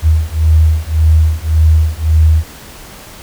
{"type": "beating tone pair", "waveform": "sine", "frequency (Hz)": [78.1, 79.9], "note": ["D#2", "D#2"], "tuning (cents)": [7, 47], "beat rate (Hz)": 1.8, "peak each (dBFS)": -10, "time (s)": [0.02, 2.44], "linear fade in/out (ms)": 50, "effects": ["pink hiss -34 dBFS RMS until 3.22 s"]}